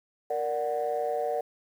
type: chord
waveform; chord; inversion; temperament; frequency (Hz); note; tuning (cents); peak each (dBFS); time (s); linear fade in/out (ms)
sine; Bb augmented; none; equal; 466.2 / 587.3 / 740; Bb4 / D5 / F#5; 0 / 0 / 0; -30; 0.3-1.41; 5
effects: tanh soft clip ceiling -20 dBFS + 9-bit